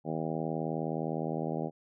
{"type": "harmonic tone", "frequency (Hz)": 79.7, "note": "D#2", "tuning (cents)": 42, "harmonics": [2, 3, 4, 5, 6, 7, 8, 9, 10], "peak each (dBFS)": [-36, -38, -39, -40, -41, -41, -42, -43, -43], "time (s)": [0.04, 1.71], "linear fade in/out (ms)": 50, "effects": []}